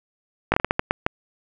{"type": "slowing click train", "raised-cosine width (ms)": 0.5, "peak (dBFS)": -3, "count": 9, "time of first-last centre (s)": [0.52, 1.065], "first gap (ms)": 19, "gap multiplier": 1.35, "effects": []}